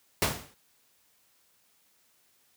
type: noise with exponential decay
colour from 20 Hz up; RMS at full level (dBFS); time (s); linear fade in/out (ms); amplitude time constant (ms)
pink; -22; 0.22-0.54; 1; 68
effects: white hiss -67 dBFS RMS until 2.56 s + high-pass 60 Hz 12 dB/octave